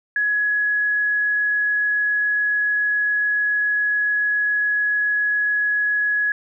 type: tone with frequency modulation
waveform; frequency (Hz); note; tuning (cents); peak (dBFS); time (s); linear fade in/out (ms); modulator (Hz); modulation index
sine; 1681; G#6; +20; -17; 0.16-6.32; 2; 27.1; 0.2
effects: none